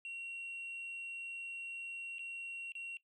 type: tone with dropouts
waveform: sine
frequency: 2741 Hz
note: F7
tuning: 33 cents flat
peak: -39 dBFS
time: 0.05-2.97 s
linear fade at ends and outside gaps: 1 ms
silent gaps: 2.184-2.192 / 2.72-2.752 s
effects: noise-tail reverb RT60 0.1 s tail -19 dB re dry + tanh soft clip ceiling -40 dBFS